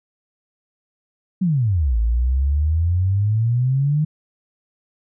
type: exponential two-way sweep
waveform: sine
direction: down then up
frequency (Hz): 196 to 54.3 to 155.7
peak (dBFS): -15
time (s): 1.41-4.05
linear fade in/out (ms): 10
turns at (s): 1.98
effects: none